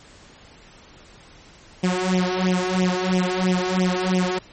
sawtooth tone with flanger, 183.5 Hz, F#3, 14 cents flat, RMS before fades -21 dBFS, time 1.83-4.39 s, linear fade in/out 10 ms, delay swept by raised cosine 0.33 to 2.63 ms, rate 3 Hz, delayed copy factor +0.95, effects pink hiss -48 dBFS RMS until 4.52 s + MP3 32 kbps

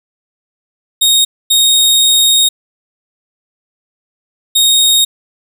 sawtooth tone bursts at uneven times, 3729 Hz, A#7, in tune, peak -4 dBFS, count 3, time 1.01-1.25 / 1.5-2.49 / 4.55-5.05 s, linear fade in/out 10 ms, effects none

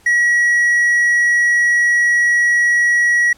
triangle tone, 1918 Hz, A#6, 49 cents sharp, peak -9 dBFS, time 0.06-3.33 s, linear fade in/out 5 ms, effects pink hiss -50 dBFS RMS until 3.37 s + low-pass 12000 Hz 12 dB/octave

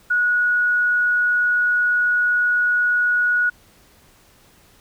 sine tone, 1459 Hz, F#6, 25 cents flat, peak -15 dBFS, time 0.1-3.5 s, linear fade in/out 10 ms, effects pink hiss -53 dBFS RMS until 4.8 s

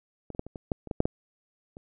clicks, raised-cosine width 2 ms, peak -24 / -29 / -15 / -27 / -25 / -13 / -27 / -17 / -8 / -13 / -30 dBFS, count 11, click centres 0.303 / 0.349 / 0.394 / 0.466 / 0.558 / 0.718 / 0.873 / 0.912 / 1.004 / 1.055 / 1.769 s, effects none

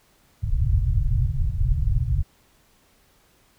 pink low-pass noise, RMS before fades -21 dBFS, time 0.42-2.23 s, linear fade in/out 20 ms, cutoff 140 Hz, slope 96 dB/octave, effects pink hiss -60 dBFS RMS until 3.58 s

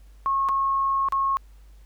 sine tone with dropouts, 1089 Hz, C#6, 31 cents flat, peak -20 dBFS, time 0.26-1.37 s, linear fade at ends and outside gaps 0 ms, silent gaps 0.487-0.491 / 1.086-1.123 s, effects added 50 Hz sine -46 dBFS peak until 1.85 s + pink hiss -63 dBFS RMS until 1.85 s

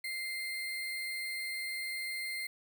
sine tone with sample-and-hold, 2093 Hz, C7, in tune, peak -35 dBFS, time 0.04-2.47 s, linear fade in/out 5 ms, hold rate 6300 Hz, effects none

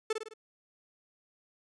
45% pulse tone with echo, 438.4 Hz, A4, 6 cents flat, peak -27 dBFS, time 0.1-0.13 s, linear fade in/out 5 ms, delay 52 ms, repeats 4, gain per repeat -5 dB, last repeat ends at 0.338 s, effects resampled to 22050 Hz

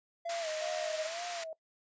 triangle tone with pitch glide, 679 to 622.6 Hz, F5 to D#5, -49 to +1 cents, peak -33 dBFS, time 0.25-1.07 s, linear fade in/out 10 ms, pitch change -150 cents, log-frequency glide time 0.4-0.48 s
pink high-pass noise, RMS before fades -41 dBFS, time 0.29-1.44 s, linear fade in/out 5 ms, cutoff 1400 Hz, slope 12 dB/octave
sine tone with vibrato, 670 Hz, E5, 28 cents sharp, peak -39 dBFS, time 0.61-1.53 s, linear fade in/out 2 ms, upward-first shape sine, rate 1.9 Hz, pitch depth 90 cents each way
effects noise-tail reverb RT60 0.1 s tail -19 dB re dry + resampled to 16000 Hz

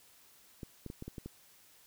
clicks, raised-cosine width 3 ms, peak -29 dBFS, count 7, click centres 0.632 / 0.863 / 0.901 / 1.024 / 1.08 / 1.182 / 1.26 s, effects white hiss -62 dBFS RMS until 1.86 s

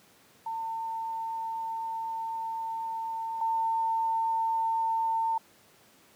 sine tone pair in turn, 902 / 902 Hz, A5 / A5, +43 / +43 cents, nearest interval unison, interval 0 cents, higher neither, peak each -31 / -25 dBFS, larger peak second, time 0.46-3.41 / 3.41-5.38 s, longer first, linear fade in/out 5 ms, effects pink hiss -59 dBFS RMS until 6.15 s + high-pass 150 Hz 12 dB/octave

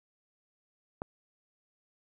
click, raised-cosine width 1 ms, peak -21 dBFS, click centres 1.019 s, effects 10-bit

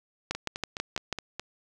two click trains, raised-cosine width 0.2 ms, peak -12 / -17 dBFS, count 6 / 6, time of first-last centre 0.31-1.127 / 0.35-1.396 s, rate 6.12 / 4.78 Hz, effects none

